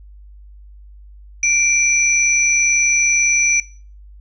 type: tone pair together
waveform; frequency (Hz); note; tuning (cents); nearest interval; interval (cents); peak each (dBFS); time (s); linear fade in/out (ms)
sine; 2349 / 5919; D7 / F#8; 0 / 0; octave + major third; 1600; -16; 1.43-3.6; 2
effects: noise-tail reverb RT60 0.4 s tail -19 dB re dry + added 50 Hz sine -38 dBFS peak until 4.2 s